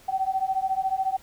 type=beating tone pair; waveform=sine; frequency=758 / 772 Hz; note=F#5 / G5; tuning=+42 / -27 cents; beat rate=14 Hz; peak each=-26 / -26 dBFS; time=0.08-1.17 s; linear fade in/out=10 ms; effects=pink hiss -53 dBFS RMS until 1.22 s